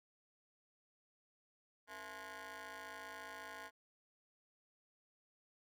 15% pulse ring-modulated tone, 196.5 Hz, G3, 4 cents sharp, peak -39 dBFS, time 1.87-3.71 s, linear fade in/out 50 ms, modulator 1250 Hz, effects none

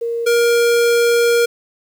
sine / square tone pair in turn, 466.2 / 471.3 Hz, A#4 / A#4, 0 / +19 cents, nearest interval unison, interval 19 cents, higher second, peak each -18 / -12 dBFS, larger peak second, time 0.01-0.26 / 0.26-1.46 s, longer second, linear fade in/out 10 ms, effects 8-bit

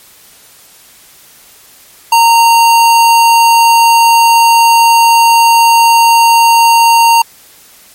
square tone, 924 Hz, A#5, 16 cents flat, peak -4 dBFS, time 2.12-7.22 s, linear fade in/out 5 ms, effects white hiss -40 dBFS RMS until 7.94 s + MP3 64 kbps

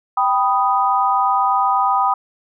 sine chord, G augmented, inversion none, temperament equal, 784 / 987.8 / 1244.5 Hz, G5 / B5 / D#6, 0 / 0 / 0 cents, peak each -18 dBFS, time 0.17-2.14 s, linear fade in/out 5 ms, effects none

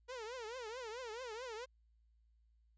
sawtooth tone with vibrato, 472.5 Hz, A#4, 23 cents sharp, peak -40 dBFS, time 0.08-1.66 s, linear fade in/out 20 ms, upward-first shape triangle, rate 4.6 Hz, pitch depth 210 cents each way, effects added 56 Hz sine -68 dBFS peak until 2.77 s + resampled to 16000 Hz

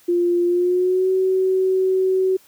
sine tone with pitch glide, 349.2 to 376.4 Hz, F4 to F#4, 0 to +30 cents, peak -15 dBFS, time 0.08-2.37 s, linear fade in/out 10 ms, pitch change +130 cents, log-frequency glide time 0.46-1.1 s, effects white hiss -53 dBFS RMS until 2.47 s + high-pass 60 Hz 12 dB/octave

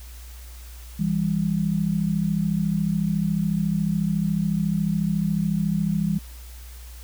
sine tone pair together, 164.81 / 198.81 Hz, E3 / G3, 0 / +25 cents, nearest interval minor third, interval 325 cents, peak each -23 dBFS, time 0.99-6.19 s, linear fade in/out 10 ms, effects added 60 Hz sine -38 dBFS peak until 7.03 s + white hiss -48 dBFS RMS until 7.03 s

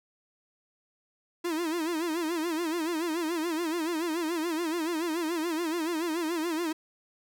45% pulse tone with vibrato, 329.6 Hz, E4, in tune, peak -28 dBFS, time 1.44-6.73 s, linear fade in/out 10 ms, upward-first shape sine, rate 7 Hz, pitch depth 120 cents each way, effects none

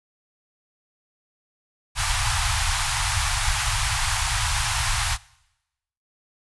pink band-stop noise, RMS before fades -23 dBFS, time 1.95-5.18 s, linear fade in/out 50 ms, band 120 to 780 Hz, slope 48 dB/octave, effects noise-tail reverb RT60 0.9 s tail -22 dB re dry + resampled to 24000 Hz

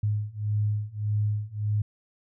sine beating tone pair, 104.2 / 105.9 Hz, G#2 / G#2, +6 / +34 cents, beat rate 1.7 Hz, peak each -28 / -27 dBFS, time 0.03-1.82 s, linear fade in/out 5 ms, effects none

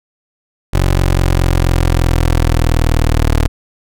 20% pulse linear sweep, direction down, 46.25 to 38.1 Hz, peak -5 dBFS, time 0.73-3.48 s, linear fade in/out 10 ms, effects none

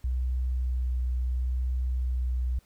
sine tone with vibrato, 62.6 Hz, B1, 24 cents sharp, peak -25 dBFS, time 0.04-2.59 s, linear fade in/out 5 ms, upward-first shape sine, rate 0.73 Hz, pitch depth 12 cents each way, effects pink hiss -64 dBFS RMS until 2.65 s

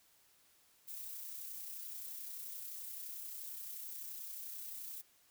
violet noise with amplitude modulation, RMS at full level -45 dBFS, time 0.87-5.02 s, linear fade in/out 20 ms, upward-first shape sine, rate 31.5 Hz, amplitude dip 30%, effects white hiss -69 dBFS RMS until 5.3 s

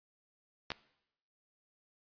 clicks, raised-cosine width 0.2 ms, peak -18 dBFS, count 2, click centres 0.704 / 0.718 s, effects noise-tail reverb RT60 0.8 s tail -19 dB re dry + resampled to 11025 Hz

